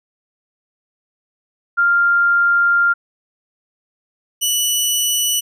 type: tone pair in turn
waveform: sine / 15% pulse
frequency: 1396 / 2958 Hz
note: F6 / F#7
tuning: -1 / -1 cents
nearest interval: octave + minor second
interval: 1300 cents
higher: second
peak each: -11 / -8 dBFS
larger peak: second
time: 1.77-2.94 / 4.41-5.41 s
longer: first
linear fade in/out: 20 ms
effects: none